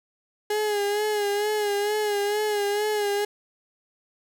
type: tone with vibrato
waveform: 35% pulse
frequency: 415.3 Hz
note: G#4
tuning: in tune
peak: -21 dBFS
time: 0.5-3.25 s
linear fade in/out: 5 ms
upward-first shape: sine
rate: 2.2 Hz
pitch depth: 47 cents each way
effects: none